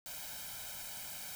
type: noise with comb filter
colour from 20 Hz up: white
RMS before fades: -45 dBFS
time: 0.06-1.35 s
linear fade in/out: 0 ms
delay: 1.3 ms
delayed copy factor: +0.9
effects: none